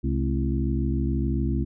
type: harmonic tone with a mistuned harmonic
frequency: 67.1 Hz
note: C2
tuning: 44 cents sharp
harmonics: 1 / 2 / 3 / 4 / 5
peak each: -25 / -28 / -30 / -31 / -32 dBFS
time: 0.03-1.65 s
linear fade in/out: 20 ms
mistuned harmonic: 3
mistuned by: +120 cents
effects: none